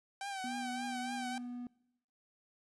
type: tone with vibrato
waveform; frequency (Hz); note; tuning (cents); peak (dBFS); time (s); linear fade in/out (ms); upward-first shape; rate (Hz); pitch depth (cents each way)
sawtooth; 777; G5; -16; -35; 0.21-1.38; 2; triangle; 3.5; 73
type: tone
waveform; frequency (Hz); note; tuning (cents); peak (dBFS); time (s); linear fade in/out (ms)
triangle; 244.5; B3; -17; -38; 0.44-1.67; 2
effects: noise-tail reverb RT60 0.9 s tail -24 dB re dry + resampled to 24000 Hz